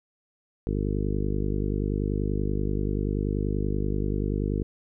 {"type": "harmonic tone", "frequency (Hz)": 50.4, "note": "G1", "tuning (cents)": 49, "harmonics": [1, 2, 3, 4, 5, 6, 7, 8, 9], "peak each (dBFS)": [-28, -31, -33, -34, -35, -36, -36, -37, -38], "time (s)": [0.67, 4.63], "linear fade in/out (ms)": 0, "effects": []}